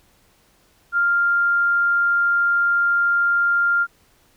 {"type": "tone", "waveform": "sine", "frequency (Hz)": 1396.9, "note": "F6", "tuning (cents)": 0, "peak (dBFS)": -15, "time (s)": [0.92, 3.87], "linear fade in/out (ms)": 50, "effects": ["pink hiss -58 dBFS RMS until 4.36 s"]}